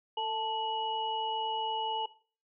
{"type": "tone cluster", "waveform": "sine", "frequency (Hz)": [447.6, 878, 2923], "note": ["A4", "A5", "F#7"], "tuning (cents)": [30, -4, -22], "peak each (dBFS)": [-39, -32, -37], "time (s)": [0.17, 2.06], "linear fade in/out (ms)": 5, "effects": ["noise-tail reverb RT60 0.4 s tail -17 dB re dry"]}